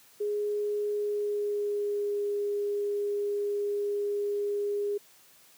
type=tone with pitch glide; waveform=sine; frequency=415.3 to 409.1 Hz; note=G#4 to G#4; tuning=0 to -26 cents; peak=-27 dBFS; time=0.2-4.98 s; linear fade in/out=10 ms; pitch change=-26 cents; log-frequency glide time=0.94-2.22 s; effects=white hiss -58 dBFS RMS until 5.57 s + high-pass 100 Hz 12 dB/octave